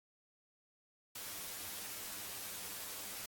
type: noise with comb filter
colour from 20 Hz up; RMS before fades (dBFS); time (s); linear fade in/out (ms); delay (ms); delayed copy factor
white; -45; 1.15-3.26; 5; 10; +0.55
effects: AAC 64 kbps